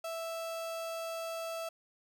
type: tone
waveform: 35% pulse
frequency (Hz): 659.3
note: E5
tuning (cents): 0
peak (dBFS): -35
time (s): 0.04-1.69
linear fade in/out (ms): 5
effects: none